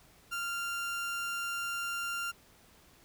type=tone; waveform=30% pulse; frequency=1390 Hz; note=F6; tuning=9 cents flat; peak=-31 dBFS; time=0.31-2.32 s; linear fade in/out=20 ms; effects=pink hiss -61 dBFS RMS until 3.04 s